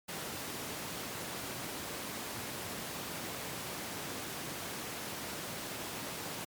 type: high-pass noise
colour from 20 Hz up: pink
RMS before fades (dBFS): -41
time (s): 0.08-6.45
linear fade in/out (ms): 10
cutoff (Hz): 140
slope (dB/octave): 12
effects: MP3 96 kbps